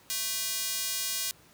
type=tone with high-pass filter; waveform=square; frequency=220 Hz; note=A3; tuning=in tune; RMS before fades=-32 dBFS; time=0.1-1.31 s; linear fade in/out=0 ms; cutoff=4700 Hz; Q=0.66; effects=pink hiss -58 dBFS RMS until 1.53 s + high-pass 80 Hz 12 dB/octave